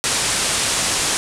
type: low-pass noise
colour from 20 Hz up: white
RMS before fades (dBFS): -20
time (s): 0.04-1.17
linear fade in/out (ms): 0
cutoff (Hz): 9800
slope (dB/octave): 48
effects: none